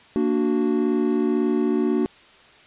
triangle chord, Bb augmented, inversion none, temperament equal with one note detuned, 231.7 / 293.7 / 370 Hz, Bb3 / D4 / F#4, -10 / 0 / 0 cents, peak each -21 dBFS, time 0.16-2.06 s, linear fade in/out 0 ms, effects white hiss -50 dBFS RMS until 2.66 s + resampled to 8000 Hz

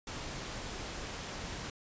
pink noise, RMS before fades -41 dBFS, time 0.07-1.7 s, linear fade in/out 2 ms, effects resampled to 16000 Hz

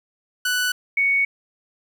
sawtooth / sine tone pair in turn, 1486 / 2226 Hz, F#6 / C#7, +7 / +7 cents, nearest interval perfect fifth, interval 700 cents, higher second, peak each -16 / -16 dBFS, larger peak neither, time 0.45-0.72 / 0.97-1.25 s, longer second, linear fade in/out 5 ms, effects 9-bit

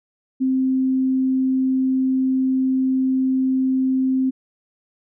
sine tone, 261.6 Hz, C4, in tune, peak -16 dBFS, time 0.4-4.31 s, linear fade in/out 20 ms, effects none

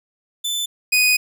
sawtooth tone pair in turn, 3520 / 2489 Hz, A7 / D#7, 0 / 0 cents, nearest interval tritone, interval 600 cents, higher first, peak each -18 / -10 dBFS, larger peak second, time 0.44-0.66 / 0.92-1.17 s, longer second, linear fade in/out 10 ms, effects none

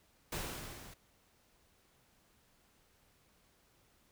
pink noise with level ramp, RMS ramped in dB -38 to -54 dBFS, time 0.32-0.94 s, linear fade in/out 5 ms, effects pink hiss -70 dBFS RMS until 4.11 s

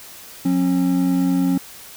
triangle tone pair together, 180.6 / 270.6 Hz, F#3 / C#4, -42 / -42 cents, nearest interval perfect fifth, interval 700 cents, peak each -18 / -15 dBFS, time 0.45-1.58 s, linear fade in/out 5 ms, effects white hiss -40 dBFS RMS until 1.96 s

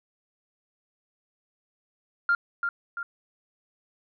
sine tone with echo, 1396.9 Hz, F6, in tune, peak -18 dBFS, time 2.29-2.35 s, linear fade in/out 2 ms, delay 340 ms, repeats 2, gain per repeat -6 dB, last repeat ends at 3.03 s, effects tanh soft clip ceiling -15 dBFS

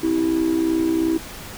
triangle tone with amplitude modulation, 326.2 Hz, E4, 18 cents flat, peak -10 dBFS, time 0.03-1.18 s, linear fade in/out 10 ms, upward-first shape sine, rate 62.8 Hz, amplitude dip 80%, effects tanh soft clip ceiling -12 dBFS + pink hiss -36 dBFS RMS until 1.57 s

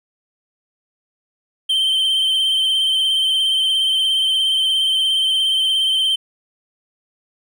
triangle tone with vibrato, 3114 Hz, G7, 12 cents flat, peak -13 dBFS, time 1.69-6.16 s, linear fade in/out 10 ms, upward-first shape triangle, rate 17 Hz, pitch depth 40 cents each way, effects none

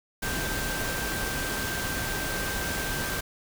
sine tone in noise, 1568 Hz, G6, in tune, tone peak -34 dBFS, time 0.22-3.21 s, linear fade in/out 10 ms, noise pink, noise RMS -31 dBFS, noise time 0.22-3.21 s, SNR -6 dB, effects none

